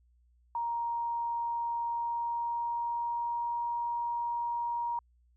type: tone with pitch glide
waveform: sine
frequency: 938 to 945.6 Hz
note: A#5 to A#5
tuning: +11 to +24 cents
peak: -30 dBFS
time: 0.55-4.99 s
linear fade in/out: 2 ms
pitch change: +13 cents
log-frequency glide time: 1.89-3.66 s
effects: added 60 Hz sine -63 dBFS peak until 5.36 s